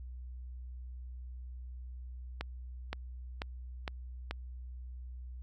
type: accelerating click train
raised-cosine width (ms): 0.3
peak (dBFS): -20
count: 5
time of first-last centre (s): 2.41-4.31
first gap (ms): 520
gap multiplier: 0.94
effects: added 62 Hz sine -42 dBFS peak until 5.42 s